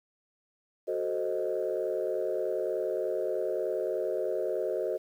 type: chord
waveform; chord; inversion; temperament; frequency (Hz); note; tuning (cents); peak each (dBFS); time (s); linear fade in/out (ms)
sine; F# diminished seventh; none; equal; 370 / 440 / 523.3 / 622.3; F#4 / A4 / C5 / Eb5; 0 / 0 / 0 / 0; -33; 0.87-4.98; 20
effects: tanh soft clip ceiling -20 dBFS + 10-bit